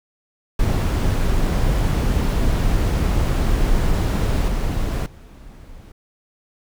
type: noise with level steps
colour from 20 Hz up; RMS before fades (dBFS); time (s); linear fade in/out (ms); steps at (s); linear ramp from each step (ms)
brown; -18 / -21 / -40; 0.59-5.92; 5; 4.48 / 5.06; 2
effects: none